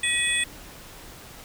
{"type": "tone cluster", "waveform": "sine", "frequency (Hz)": [1920, 2528, 3420, 8470], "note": ["B6", "D#7", "A7", "C9"], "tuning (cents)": [-49, 27, -50, 20], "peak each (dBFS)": -27, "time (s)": [0.03, 0.44], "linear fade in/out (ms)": 5, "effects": ["pink hiss -44 dBFS RMS until 1.44 s"]}